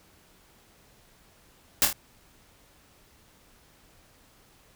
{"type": "noise with echo", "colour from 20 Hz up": "white", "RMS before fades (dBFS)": -20, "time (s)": [1.82, 1.85], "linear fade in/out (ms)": 0, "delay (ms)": 26, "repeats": 3, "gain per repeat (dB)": -5, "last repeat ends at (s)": 1.928, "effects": ["pink hiss -59 dBFS RMS until 4.75 s"]}